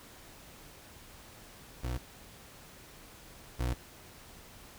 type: tone pair in turn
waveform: 30% pulse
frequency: 61.74 / 61.35 Hz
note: B1 / B1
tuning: 0 / -11 cents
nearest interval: unison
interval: 11 cents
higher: first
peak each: -30 / -27 dBFS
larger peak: second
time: 1.83-1.98 / 3.59-3.74 s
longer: neither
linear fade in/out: 10 ms
effects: pink hiss -53 dBFS RMS until 4.78 s